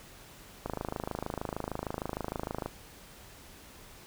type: click train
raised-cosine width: 1 ms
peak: -19 dBFS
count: 54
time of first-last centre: 0.66-2.66 s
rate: 26.5 Hz
effects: pink hiss -52 dBFS RMS until 4.06 s